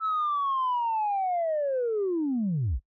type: linear sweep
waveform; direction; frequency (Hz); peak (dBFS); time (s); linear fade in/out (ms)
sine; down; 1318.5 to 44.49; -23; 0-2.8; 50
effects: noise-tail reverb RT60 0.1 s tail -23 dB re dry + tanh soft clip ceiling -21 dBFS